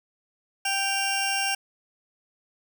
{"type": "tone pair together", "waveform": "20% pulse", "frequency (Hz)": [784, 2780], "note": ["G5", "F7"], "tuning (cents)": [0, -9], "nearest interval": "octave + minor seventh", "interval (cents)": 2191, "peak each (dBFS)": -22, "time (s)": [0.65, 1.55], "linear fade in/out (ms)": 5, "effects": []}